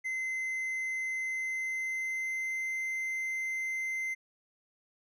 triangle tone with pitch glide, 2060 to 2074 Hz, C7 to C7, -28 to -16 cents, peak -30 dBFS, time 0.04-4.15 s, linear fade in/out 20 ms, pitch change +12 cents, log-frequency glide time 1.21-2.75 s, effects none

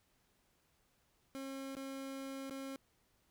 30% pulse tone with dropouts, 270 Hz, C#4, 45 cents flat, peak -40 dBFS, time 1.35-2.76 s, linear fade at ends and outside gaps 0 ms, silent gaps 1.751-1.768 / 2.498-2.508 s, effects pink hiss -75 dBFS RMS until 3.3 s

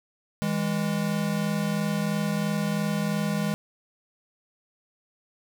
square tone pair together, 162.05 / 205 Hz, E3 / G#3, -29 / -22 cents, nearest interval major third, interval 407 cents, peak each -29 / -27 dBFS, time 0.42-3.54 s, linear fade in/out 0 ms, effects none

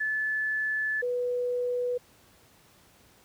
sine tone pair in turn, 1734 / 491.7 Hz, A6 / B4, -26 / -8 cents, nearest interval octave + minor seventh, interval 2182 cents, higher first, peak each -26 dBFS, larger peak neither, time 0-1.02 / 1.02-1.98 s, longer first, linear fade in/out 10 ms, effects pink hiss -59 dBFS RMS until 3.24 s + high-pass 60 Hz 12 dB/octave

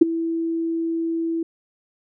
sine tone with ADSR envelope, 330 Hz, E4, 2 cents sharp, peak -4 dBFS, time 0.01-1.43 s, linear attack 10 ms, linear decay 13 ms, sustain -17 dB, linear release 4 ms, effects none

